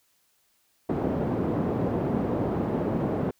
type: band-pass noise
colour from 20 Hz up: pink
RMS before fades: -27 dBFS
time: 0.89-3.31 s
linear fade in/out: 5 ms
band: 150 to 520 Hz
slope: 12 dB/octave
effects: white hiss -68 dBFS RMS until 3.39 s